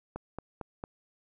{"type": "click train", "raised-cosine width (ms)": 1, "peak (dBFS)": -23, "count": 4, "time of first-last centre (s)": [0.16, 0.839], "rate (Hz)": 4.42, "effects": []}